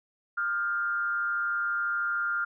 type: tone with frequency modulation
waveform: sine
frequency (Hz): 1396.9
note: F6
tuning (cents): 0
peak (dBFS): -26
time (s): 0.37-2.45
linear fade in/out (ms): 10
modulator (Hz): 166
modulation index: 0.55
effects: none